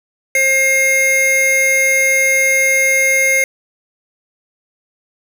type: tone pair together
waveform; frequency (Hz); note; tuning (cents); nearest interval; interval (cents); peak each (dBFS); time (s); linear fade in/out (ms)
square; 532.7 / 2132; C5 / C7; +31 / +32; 2 octaves; 2401; -20 / -12; 0.35-3.44; 2
effects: none